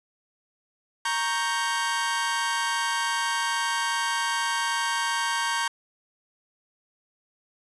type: chord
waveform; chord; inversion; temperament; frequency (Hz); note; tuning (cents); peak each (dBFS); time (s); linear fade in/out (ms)
sawtooth; G diminished; first; equal; 932.3 / 1108.7 / 1568; Bb5 / Db6 / G6; 0 / 0 / 0; -24 / -27 / -25; 1.05-5.68; 5
effects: resampled to 24000 Hz